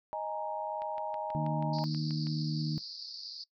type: chord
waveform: sine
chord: D# suspended fourth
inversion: none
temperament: equal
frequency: 622.3 / 830.6 / 932.3 Hz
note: D#5 / G#5 / A#5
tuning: 0 / 0 / 0 cents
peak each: -38 dBFS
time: 0.13-1.84 s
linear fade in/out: 0 ms
type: click train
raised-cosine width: 0.3 ms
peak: -33 dBFS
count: 10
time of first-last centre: 0.82-2.269 s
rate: 6.21 Hz
type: harmonic tone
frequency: 76.6 Hz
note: D#2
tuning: 27 cents flat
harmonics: 2 / 3 / 4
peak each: -31 / -39 / -40 dBFS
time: 1.35-2.78 s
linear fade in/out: 0 ms
type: band-pass noise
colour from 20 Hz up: pink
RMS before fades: -44 dBFS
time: 1.73-3.44 s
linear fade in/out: 5 ms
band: 4400 to 5000 Hz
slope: 96 dB/octave
effects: noise-tail reverb RT60 0.1 s tail -20 dB re dry